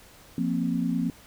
sine chord, F suspended fourth, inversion none, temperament just, 174.61 / 232.8 / 261.9 Hz, F3 / Bb3 / C4, 0 / -2 / +2 cents, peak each -28 dBFS, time 0.38-1.1 s, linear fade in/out 2 ms, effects pink hiss -52 dBFS RMS until 1.26 s

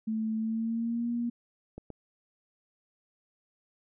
sine tone with pitch glide, 220 to 237.2 Hz, A3 to A#3, 0 to +30 cents, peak -28 dBFS, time 0.07-1.3 s, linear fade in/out 10 ms, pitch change +130 cents, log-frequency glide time 0.37-1.09 s
clicks, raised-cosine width 2 ms, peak -28 dBFS, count 2, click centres 1.78 / 1.903 s
effects none

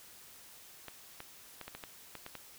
clicks, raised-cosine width 0.3 ms, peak -27 dBFS, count 9, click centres 0.883 / 1.204 / 1.613 / 1.68 / 1.75 / 1.838 / 2.153 / 2.264 / 2.353 s, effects white hiss -55 dBFS RMS until 2.58 s

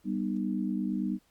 sine chord, G augmented, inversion none, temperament just, 196 / 245 / 306.2 Hz, G3 / B3 / D#4, 0 / -14 / -28 cents, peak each -31 / -33 / -34 dBFS, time 0.04-1.19 s, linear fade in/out 50 ms, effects pink hiss -68 dBFS RMS until 1.3 s + Opus 48 kbps

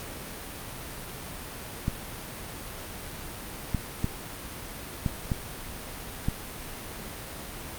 clicks, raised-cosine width 5 ms, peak -13 dBFS, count 6, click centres 1.881 / 3.747 / 4.044 / 5.062 / 5.318 / 6.285 s, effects pink hiss -39 dBFS RMS until 7.78 s + Opus 48 kbps

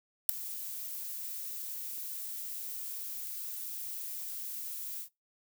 violet noise with ADSR envelope, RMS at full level -18 dBFS, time 0.29-5.09 s, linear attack 4 ms, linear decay 3 ms, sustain -22 dB, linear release 87 ms, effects noise-tail reverb RT60 0.2 s tail -21 dB re dry

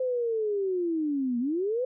sine linear two-way sweep, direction down then up, 520 to 233.1 to 520 Hz, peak -25 dBFS, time 0-1.85 s, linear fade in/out 5 ms, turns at 1.39 s, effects none

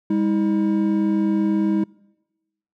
triangle tone pair together, 201.7 / 320.1 Hz, G3 / D#4, +50 / +49 cents, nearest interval minor sixth, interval 799 cents, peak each -18 dBFS, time 0.1-1.84 s, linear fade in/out 5 ms, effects noise-tail reverb RT60 1.0 s tail -24 dB re dry

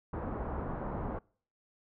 pink low-pass noise, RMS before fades -37 dBFS, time 0.13-1.19 s, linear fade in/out 5 ms, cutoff 1200 Hz, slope 24 dB/octave, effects noise-tail reverb RT60 0.5 s tail -26 dB re dry

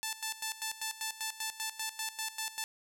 5% pulse tone with tremolo, 880 Hz, A5, in tune, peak -22 dBFS, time 0.03-2.64 s, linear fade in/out 0 ms, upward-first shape square, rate 5.1 Hz, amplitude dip 80%, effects none

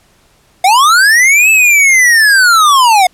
square linear two-way sweep, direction up then down, 707 to 2637 to 707 Hz, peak -5 dBFS, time 0.64-3.07 s, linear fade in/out 5 ms, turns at 1.5 s, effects pink hiss -50 dBFS RMS until 3.13 s + low-pass 12000 Hz 12 dB/octave

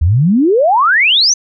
sine exponential sweep, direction up, 73.42 to 6330 Hz, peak -7 dBFS, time 0.01-1.34 s, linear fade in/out 10 ms, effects none

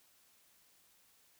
silence, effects white hiss -68 dBFS RMS until 1.39 s

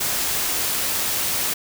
white noise, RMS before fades -23 dBFS, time 0-1.54 s, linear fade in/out 10 ms, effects none

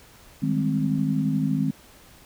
sine chord, Ab major seventh, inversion second, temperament equal, 155.56 / 196 / 207.7 / 261.6 Hz, Eb3 / G3 / Ab3 / C4, 0 / 0 / 0 / 0 cents, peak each -25 / -30 / -27 / -25 dBFS, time 0.42-1.71 s, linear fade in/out 10 ms, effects pink hiss -51 dBFS RMS until 2.25 s

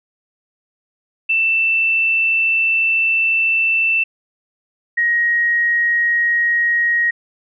sine tone pair in turn, 2666 / 1885.1 Hz, E7 / A#6, +19 / +19 cents, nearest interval tritone, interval 600 cents, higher first, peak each -13 dBFS, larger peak neither, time 1.29-4.04 / 4.97-7.11 s, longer first, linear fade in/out 10 ms, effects none

